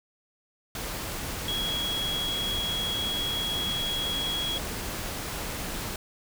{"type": "tone in noise", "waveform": "sine", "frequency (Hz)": 3322, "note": "G#7", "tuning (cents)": 0, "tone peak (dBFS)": -28, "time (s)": [1.48, 4.58], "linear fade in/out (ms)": 2, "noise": "pink", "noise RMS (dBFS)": -34, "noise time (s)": [0.75, 5.96], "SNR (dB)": 3, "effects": []}